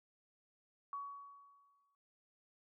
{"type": "tone with exponential decay", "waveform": "sine", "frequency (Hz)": 1125, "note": "C#6", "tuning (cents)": 25, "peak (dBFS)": -39, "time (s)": [0.93, 1.95], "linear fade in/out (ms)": 1, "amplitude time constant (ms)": 220, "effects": []}